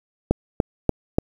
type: click train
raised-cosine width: 2 ms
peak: -3 dBFS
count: 4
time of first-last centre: 0.31-1.185 s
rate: 3.43 Hz
effects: 7-bit